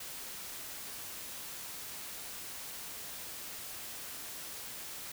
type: noise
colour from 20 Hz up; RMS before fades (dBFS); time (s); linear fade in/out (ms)
white; -44; 0-5.12; 5
effects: none